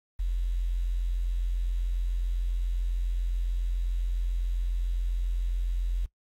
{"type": "tone with quantisation", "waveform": "sine", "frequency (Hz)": 43.65, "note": "F1", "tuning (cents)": 0, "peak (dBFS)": -25, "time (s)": [0.19, 6.06], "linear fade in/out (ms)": 10, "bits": 9, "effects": ["noise-tail reverb RT60 0.1 s tail -20 dB re dry", "AAC 48 kbps"]}